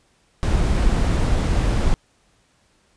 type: noise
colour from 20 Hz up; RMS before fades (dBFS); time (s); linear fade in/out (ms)
brown; -18; 0.43-1.94; 0
effects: pink hiss -61 dBFS RMS until 2.96 s + resampled to 22050 Hz